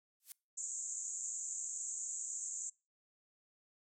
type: noise with exponential growth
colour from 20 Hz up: violet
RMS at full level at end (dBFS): -39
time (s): 0.2-0.32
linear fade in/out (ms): 1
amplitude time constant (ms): 25
type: band-pass noise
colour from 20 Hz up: pink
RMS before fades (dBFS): -42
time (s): 0.57-2.7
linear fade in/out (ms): 10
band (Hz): 6700 to 7700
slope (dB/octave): 96
effects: noise-tail reverb RT60 0.3 s tail -25 dB re dry + low-pass 12000 Hz 12 dB/octave